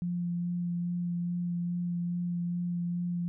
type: tone with vibrato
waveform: sine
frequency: 174.5 Hz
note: F3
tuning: 1 cent flat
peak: -29 dBFS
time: 0.02-3.28 s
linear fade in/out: 0 ms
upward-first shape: sine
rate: 2.4 Hz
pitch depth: 12 cents each way
effects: none